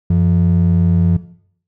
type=ring-modulated tone; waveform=triangle; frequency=131.9 Hz; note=C3; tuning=14 cents sharp; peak=-5 dBFS; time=0.1-1.17 s; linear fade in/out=5 ms; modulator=39.8 Hz; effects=noise-tail reverb RT60 0.6 s tail -17 dB re dry + tanh soft clip ceiling -1 dBFS